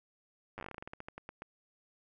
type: slowing click train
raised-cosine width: 0.5 ms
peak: -28 dBFS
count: 19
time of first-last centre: 0.58-1.421 s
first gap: 9 ms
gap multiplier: 1.17
effects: none